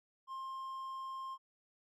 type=tone; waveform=triangle; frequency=1060 Hz; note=C6; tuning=22 cents sharp; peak=-39 dBFS; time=0.27-1.38 s; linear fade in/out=50 ms; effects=none